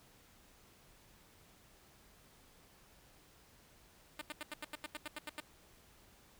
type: tone bursts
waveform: 5% pulse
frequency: 301.4 Hz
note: D4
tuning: 45 cents sharp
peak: -30 dBFS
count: 12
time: 4.19-5.402 s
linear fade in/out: 2 ms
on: 24 ms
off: 84 ms
effects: pink hiss -64 dBFS RMS until 6.39 s